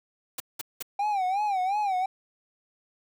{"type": "noise bursts", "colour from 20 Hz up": "white", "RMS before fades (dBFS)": -33, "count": 3, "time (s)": [0.38, 0.826], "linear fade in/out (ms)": 5, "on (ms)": 22, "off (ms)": 190}
{"type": "tone with vibrato", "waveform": "triangle", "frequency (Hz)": 787, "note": "G5", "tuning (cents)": 7, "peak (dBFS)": -22, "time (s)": [0.99, 2.06], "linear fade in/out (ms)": 5, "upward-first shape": "sine", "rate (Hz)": 2.8, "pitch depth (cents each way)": 130}
{"effects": []}